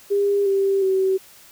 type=tone with pitch steps; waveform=sine; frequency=402.8 / 391.8 / 381.1 Hz; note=G4 / G4 / G4; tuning=+47 / -1 / -49 cents; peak=-16 dBFS; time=0.1-1.18 s; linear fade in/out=20 ms; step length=360 ms; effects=white hiss -48 dBFS RMS until 1.51 s